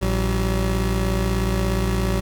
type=tone pair together; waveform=25% pulse; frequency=56.84 / 190.1 Hz; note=A#1 / F#3; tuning=-43 / +47 cents; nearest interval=octave + major sixth; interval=2090 cents; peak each=-17 / -20 dBFS; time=0.01-2.21 s; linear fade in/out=20 ms; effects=none